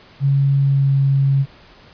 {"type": "tone with pitch glide", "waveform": "sine", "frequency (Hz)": [138.59, 137.32], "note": ["C#3", "C#3"], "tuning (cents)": [0, -16], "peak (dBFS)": -12, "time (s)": [0.2, 1.46], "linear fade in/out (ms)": 50, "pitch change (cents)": -16, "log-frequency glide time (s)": [0.58, 0.93], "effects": ["pink hiss -46 dBFS RMS until 1.93 s", "resampled to 11025 Hz"]}